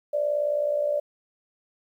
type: tone with amplitude modulation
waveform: sine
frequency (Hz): 587.3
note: D5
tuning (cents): 0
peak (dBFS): -19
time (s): 0.13-1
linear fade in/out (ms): 10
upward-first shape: sine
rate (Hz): 59.4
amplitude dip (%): 65
effects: 10-bit